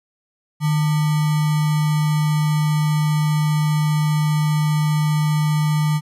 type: tone with sample-and-hold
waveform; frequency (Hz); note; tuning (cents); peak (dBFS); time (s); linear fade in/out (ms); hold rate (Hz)
sine; 152.5; D#3; -34; -15; 0.6-6.01; 50; 1050
effects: resampled to 32000 Hz